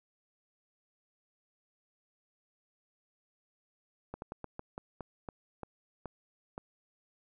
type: slowing click train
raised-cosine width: 1 ms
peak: -26 dBFS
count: 11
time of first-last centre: 4.14-6.579 s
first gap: 81 ms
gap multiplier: 1.23
effects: none